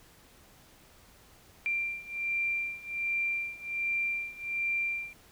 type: beating tone pair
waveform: sine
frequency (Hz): 2368 / 2369.3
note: D7 / D7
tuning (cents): +14 / +15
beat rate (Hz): 1.3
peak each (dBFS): -34 / -32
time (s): 1.66-5.13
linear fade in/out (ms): 0
effects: pink hiss -58 dBFS RMS until 5.31 s